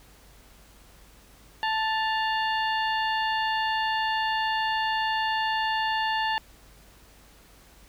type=harmonic tone with a mistuned harmonic; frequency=880 Hz; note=A5; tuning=in tune; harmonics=1 / 2 / 3 / 4 / 5; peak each=-26 / -29 / -33 / -38 / -40 dBFS; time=1.63-6.38 s; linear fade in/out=0 ms; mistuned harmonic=3; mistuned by=+110 cents; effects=added 50 Hz sine -55 dBFS peak until 7.88 s + pink hiss -55 dBFS RMS until 7.88 s